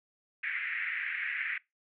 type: band-pass noise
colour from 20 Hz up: pink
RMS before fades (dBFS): -35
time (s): 0.43-1.58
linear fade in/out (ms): 5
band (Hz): 1700 to 2300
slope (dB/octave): 48
effects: noise-tail reverb RT60 0.2 s tail -22 dB re dry